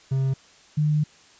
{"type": "tone pair in turn", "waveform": ["triangle", "sine"], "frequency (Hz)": [133.8, 150.97], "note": ["C3", "D3"], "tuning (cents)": [39, 48], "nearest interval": "major second", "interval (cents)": 209, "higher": "second", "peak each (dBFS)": -18, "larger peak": "neither", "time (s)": [[0.11, 0.34], [0.77, 1.04]], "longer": "second", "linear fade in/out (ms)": 10, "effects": ["white hiss -53 dBFS RMS until 1.39 s", "resampled to 16000 Hz"]}